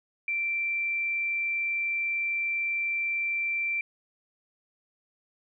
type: tone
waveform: sine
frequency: 2349 Hz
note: D7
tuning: in tune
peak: -26 dBFS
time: 0.28-3.81 s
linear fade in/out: 2 ms
effects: none